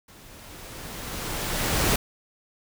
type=noise with level ramp; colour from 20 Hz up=pink; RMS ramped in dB=-50 to -21 dBFS; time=0.08-1.96 s; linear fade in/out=5 ms; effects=none